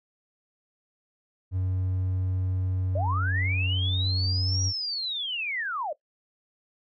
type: tone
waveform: triangle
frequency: 93 Hz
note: F#2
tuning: 9 cents sharp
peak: -23 dBFS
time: 1.51-4.73 s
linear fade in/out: 50 ms
type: linear two-way sweep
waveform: sine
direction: up then down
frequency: 547 to 5740 to 547 Hz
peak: -28 dBFS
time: 2.95-5.93 s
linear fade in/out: 5 ms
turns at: 4.63 s
effects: noise-tail reverb RT60 0.1 s tail -17 dB re dry

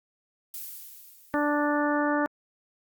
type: noise with exponential decay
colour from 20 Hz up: violet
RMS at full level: -36 dBFS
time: 0.54-2.11 s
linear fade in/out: 2 ms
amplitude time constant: 340 ms
type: harmonic tone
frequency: 293.7 Hz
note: D4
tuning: in tune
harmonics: 1 / 2 / 3 / 4 / 5 / 6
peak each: -26 / -29 / -31 / -32 / -33 / -34 dBFS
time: 1.34-2.26 s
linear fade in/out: 0 ms
effects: Opus 48 kbps

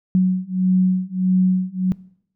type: beating tone pair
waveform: sine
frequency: 184.2 / 185.8 Hz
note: F#3 / F#3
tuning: -7 / +7 cents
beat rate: 1.6 Hz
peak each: -18 / -17 dBFS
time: 0.15-1.92 s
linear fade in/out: 0 ms
effects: noise-tail reverb RT60 0.7 s tail -22 dB re dry

